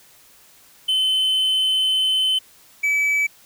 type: tone pair in turn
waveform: triangle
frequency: 3055 / 2295 Hz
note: G7 / D7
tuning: -45 / -40 cents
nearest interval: perfect fourth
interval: 495 cents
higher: first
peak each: -15 dBFS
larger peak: neither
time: 0.88-2.39 / 2.83-3.27 s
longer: first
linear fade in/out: 10 ms
effects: white hiss -51 dBFS RMS until 3.45 s

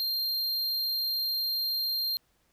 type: tone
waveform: square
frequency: 4189 Hz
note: C8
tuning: 1 cent sharp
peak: -28 dBFS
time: 0-2.17 s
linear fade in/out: 0 ms
effects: pink hiss -70 dBFS RMS until 2.52 s

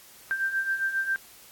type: beating tone pair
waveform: sine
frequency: 1568 / 1575.4 Hz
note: G6 / G6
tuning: 0 / +8 cents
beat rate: 7.4 Hz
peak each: -32 / -26 dBFS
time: 0.31-1.16 s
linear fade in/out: 0 ms
effects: white hiss -51 dBFS RMS until 1.51 s + AAC 64 kbps

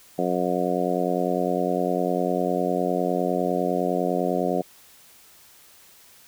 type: harmonic tone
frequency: 89.9 Hz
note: F#2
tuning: 49 cents flat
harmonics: 2 / 3 / 4 / 5 / 6 / 7 / 8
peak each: -29 / -29 / -29 / -29 / -29 / -29 / -29 dBFS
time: 0.18-4.62 s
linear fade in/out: 10 ms
effects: white hiss -52 dBFS RMS until 6.27 s

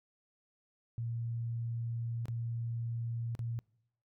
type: tone with dropouts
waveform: sine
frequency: 116.54 Hz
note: A#2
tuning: in tune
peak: -34 dBFS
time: 0.98-3.59 s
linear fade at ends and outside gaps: 0 ms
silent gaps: 2.256-2.283 / 3.351-3.392 s
effects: noise-tail reverb RT60 0.8 s tail -26 dB re dry

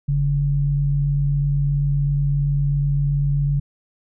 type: tone pair together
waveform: sine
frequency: 44.63 / 141.7 Hz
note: F1 / C#3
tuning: +38 / +38 cents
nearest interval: octave + minor sixth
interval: 2000 cents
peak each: -24 / -17 dBFS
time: 0.08-3.6 s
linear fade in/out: 10 ms
effects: none

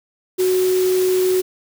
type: tone in noise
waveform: sine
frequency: 370 Hz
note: F#4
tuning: in tune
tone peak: -14 dBFS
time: 0.38-1.42 s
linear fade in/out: 20 ms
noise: white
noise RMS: -29 dBFS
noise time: 0.38-1.42 s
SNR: +12 dB
effects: none

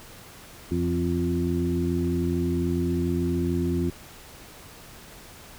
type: harmonic tone with a mistuned harmonic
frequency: 86.9 Hz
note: F2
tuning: 8 cents flat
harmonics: 1 / 2 / 3 / 4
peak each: -28 / -28 / -28 / -28 dBFS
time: 0.71-3.9 s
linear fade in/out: 5 ms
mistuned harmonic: 2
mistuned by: -25 cents
effects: pink hiss -46 dBFS RMS until 5.58 s

